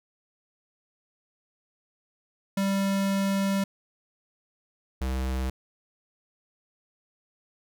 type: tone pair in turn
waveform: square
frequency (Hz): 196 / 64.88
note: G3 / C2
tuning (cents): 0 / -14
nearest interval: octave + perfect fifth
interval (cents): 1914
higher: first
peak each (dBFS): -24 / -27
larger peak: first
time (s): 2.57-3.64 / 5.01-5.5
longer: first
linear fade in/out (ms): 5
effects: none